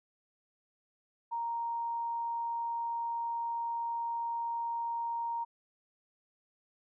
sine tone, 932.3 Hz, A#5, in tune, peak -32 dBFS, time 1.31-5.45 s, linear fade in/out 20 ms, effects none

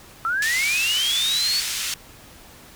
sine linear sweep, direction up, 1296 to 4500 Hz, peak -20 dBFS, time 0.25-1.6 s, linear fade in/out 0 ms
white band-pass noise, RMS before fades -27 dBFS, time 0.42-1.94 s, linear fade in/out 2 ms, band 2100 to 6800 Hz, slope 12 dB/octave
effects pink hiss -46 dBFS RMS until 2.75 s

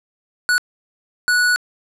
square tone bursts at uneven times, 1471 Hz, F#6, 11 cents flat, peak -14 dBFS, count 2, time 0.49-0.58 / 1.28-1.56 s, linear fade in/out 0 ms, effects low-pass 11000 Hz 12 dB/octave

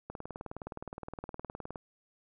click train, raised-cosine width 1 ms, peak -26 dBFS, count 33, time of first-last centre 0.1-1.758 s, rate 19.3 Hz, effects none

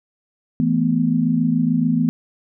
sine chord, E suspended fourth, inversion none, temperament equal, 164.81 / 220 / 246.9 Hz, E3 / A3 / B3, 0 / 0 / 0 cents, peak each -20 / -21 / -18 dBFS, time 0.6-2.09 s, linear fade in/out 0 ms, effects none

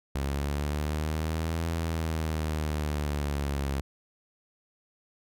sawtooth linear two-way sweep, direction up then down, 68.4 to 83.2 to 68.4 Hz, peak -24 dBFS, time 0.15-3.81 s, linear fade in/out 5 ms, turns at 1.68 s, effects none

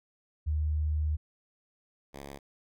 sine / 5% pulse tone pair in turn, 76.3 / 69.87 Hz, D#2 / C#2, -33 / +14 cents, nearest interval major second, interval 153 cents, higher first, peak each -26 / -31 dBFS, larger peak first, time 0.46-1.17 / 2.13-2.39 s, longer first, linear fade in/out 20 ms, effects none

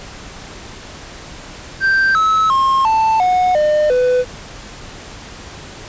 triangle tone with pitch steps, 1568 / 1295.9 / 1071 / 885.1 / 731.5 / 604.5 / 499.6 Hz, G6 / E6 / C6 / A5 / F#5 / D5 / B4, 0 / -30 / +40 / +10 / -20 / +50 / +20 cents, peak -9 dBFS, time 1.8-4.25 s, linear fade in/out 50 ms, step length 350 ms, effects pink hiss -34 dBFS RMS until 5.88 s + resampled to 16000 Hz

